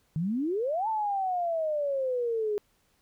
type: exponential two-way sweep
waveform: sine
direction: up then down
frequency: 149.7 to 897 to 408.4 Hz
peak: -26 dBFS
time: 0.16-2.58 s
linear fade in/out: 0 ms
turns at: 0.88 s
effects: pink hiss -69 dBFS RMS until 3.01 s